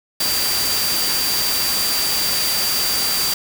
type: tone in noise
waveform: sine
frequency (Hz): 4699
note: D8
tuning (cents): 0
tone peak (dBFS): -21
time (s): 0.2-3.34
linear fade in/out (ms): 5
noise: white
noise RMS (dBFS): -21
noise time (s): 0.2-3.34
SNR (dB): -3
effects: none